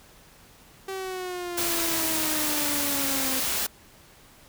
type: exponential sweep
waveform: sawtooth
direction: down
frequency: 386.9 to 261.6 Hz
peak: -27 dBFS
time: 0.88-3.4 s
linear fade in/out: 5 ms
type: noise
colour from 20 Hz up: white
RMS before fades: -27 dBFS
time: 1.57-3.67 s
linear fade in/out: 10 ms
effects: pink hiss -53 dBFS RMS until 4.48 s